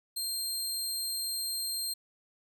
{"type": "tone", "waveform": "20% pulse", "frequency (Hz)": 4186, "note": "C8", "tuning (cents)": 0, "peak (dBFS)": -26, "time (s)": [0.16, 1.94], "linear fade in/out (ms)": 10, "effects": []}